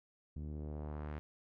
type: tone with low-pass filter sweep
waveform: sawtooth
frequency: 75 Hz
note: D2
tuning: 37 cents sharp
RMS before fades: -43 dBFS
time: 0.36-1.19 s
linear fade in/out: 0 ms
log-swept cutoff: 210 to 2100 Hz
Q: 1.1
effects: none